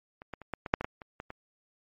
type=clicks; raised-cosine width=0.5 ms; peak=-30 / -23 / -30 / -18 / -21 / -6 / -18 / -17 / -29 / -24 / -25 dBFS; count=11; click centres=0.219 / 0.337 / 0.417 / 0.537 / 0.662 / 0.739 / 0.81 / 0.845 / 1.018 / 1.201 / 1.304 s; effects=MP3 48 kbps